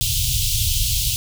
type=band-stop noise; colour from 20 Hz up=pink; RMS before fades=-20 dBFS; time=0.01-1.16 s; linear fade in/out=0 ms; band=130 to 2900 Hz; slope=48 dB/octave; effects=none